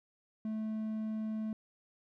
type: tone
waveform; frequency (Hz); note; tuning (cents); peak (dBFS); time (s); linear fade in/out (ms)
triangle; 217.8; A3; -17; -32; 0.45-1.53; 2
effects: none